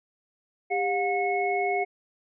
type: tone cluster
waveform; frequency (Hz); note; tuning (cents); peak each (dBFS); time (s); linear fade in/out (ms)
sine; 398.4 / 718 / 2188; G4 / F5 / C#7; +28 / +48 / -23; -28 / -26 / -30; 0.7-1.85; 20
effects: none